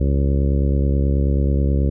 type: harmonic tone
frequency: 69.3 Hz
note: C#2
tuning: in tune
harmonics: 1 / 2 / 3 / 4 / 5 / 6 / 7 / 8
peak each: -16 / -22 / -26 / -28 / -30 / -32 / -33 / -34 dBFS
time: 0-1.9 s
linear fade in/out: 10 ms
effects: none